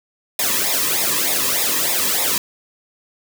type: noise with flanger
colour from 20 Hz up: white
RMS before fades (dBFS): -19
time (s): 0.39-2.38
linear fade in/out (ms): 2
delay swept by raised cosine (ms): 0.66 to 1.41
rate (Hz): 3.3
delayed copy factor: -0.85
effects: none